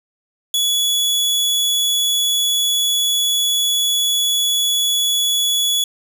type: tone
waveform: sawtooth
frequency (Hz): 3396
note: G#7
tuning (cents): +38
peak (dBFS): -12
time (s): 0.54-5.84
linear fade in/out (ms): 2
effects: none